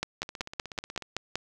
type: two click trains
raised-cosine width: 0.2 ms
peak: -12 / -22 dBFS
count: 8 / 14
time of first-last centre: 0.03-1.356 / 0.23-1.023 s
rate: 5.28 / 16.4 Hz
effects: none